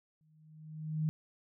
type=tone with exponential growth; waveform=sine; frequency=155.56 Hz; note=D#3; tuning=in tune; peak=-27 dBFS; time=0.21-1.09 s; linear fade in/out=0 ms; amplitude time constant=190 ms; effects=none

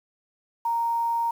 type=tone with quantisation; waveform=sine; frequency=930 Hz; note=A#5; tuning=4 cents flat; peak=-22 dBFS; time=0.65-1.31 s; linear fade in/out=5 ms; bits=8; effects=none

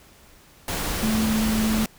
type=tone in noise; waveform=sine; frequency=218.7 Hz; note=A3; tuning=10 cents flat; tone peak=-20 dBFS; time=1.03-1.85 s; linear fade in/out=2 ms; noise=pink; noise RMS=-27 dBFS; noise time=0.68-1.86 s; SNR=+4 dB; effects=pink hiss -52 dBFS RMS until 1.98 s

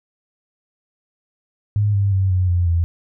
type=tone with pitch steps; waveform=sine; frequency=103.83 / 99.66 / 95.65 / 91.81 / 88.12 / 84.58 Hz; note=G#2 / G2 / G2 / F#2 / F2 / E2; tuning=0 / +29 / -42 / -13 / +16 / +45 cents; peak=-14 dBFS; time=1.76-2.84 s; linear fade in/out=0 ms; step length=180 ms; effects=none

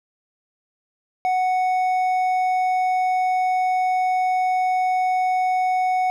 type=tone with hard clipping; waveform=sine; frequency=740 Hz; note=F#5; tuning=in tune; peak=-19 dBFS; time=1.25-6.1 s; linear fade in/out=0 ms; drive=5 dB; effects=none

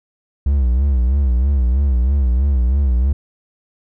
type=tone with vibrato; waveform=triangle; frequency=65.41 Hz; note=C2; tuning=in tune; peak=-10 dBFS; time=0.46-3.13 s; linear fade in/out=5 ms; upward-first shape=sine; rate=3.1 Hz; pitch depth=150 cents each way; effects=none

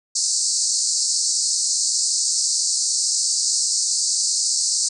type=band-pass noise; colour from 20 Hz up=white; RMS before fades=-21 dBFS; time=0.15-4.89 s; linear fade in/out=10 ms; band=4300 to 8600 Hz; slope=96 dB/octave; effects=none

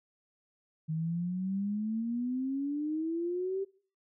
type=exponential sweep; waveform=sine; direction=up; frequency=155.56 to 394 Hz; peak=-30 dBFS; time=0.88-3.65 s; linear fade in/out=20 ms; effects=noise-tail reverb RT60 0.5 s tail -23 dB re dry

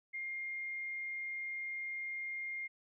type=tone; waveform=sine; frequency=2120 Hz; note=C7; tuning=22 cents sharp; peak=-38 dBFS; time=0.13-2.68 s; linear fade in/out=20 ms; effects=none

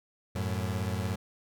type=beating tone pair; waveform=30% pulse; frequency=92.5 / 109.5 Hz; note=F#2 / A2; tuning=0 / -8 cents; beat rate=17 Hz; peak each=-29 / -31 dBFS; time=0.35-1.16 s; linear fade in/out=10 ms; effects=none

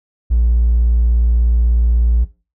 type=tone; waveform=triangle; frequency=58.27 Hz; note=A#1; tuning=in tune; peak=-7 dBFS; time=0.3-2.25 s; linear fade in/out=20 ms; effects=noise-tail reverb RT60 0.3 s tail -18 dB re dry + tanh soft clip ceiling -6 dBFS

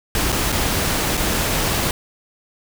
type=noise with dropouts; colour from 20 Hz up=pink; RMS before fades=-20 dBFS; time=0.15-1.91 s; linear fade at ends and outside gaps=1 ms; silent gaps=0.32-0.325 / 0.52-0.525 / 1.171-1.175 s; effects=none

